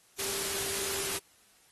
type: tone in noise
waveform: sine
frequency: 393.3 Hz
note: G4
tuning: 6 cents sharp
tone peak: -42 dBFS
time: 0.18-1.19 s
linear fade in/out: 20 ms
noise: white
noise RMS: -33 dBFS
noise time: 0.18-1.19 s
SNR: -12 dB
effects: white hiss -63 dBFS RMS until 1.71 s + AAC 32 kbps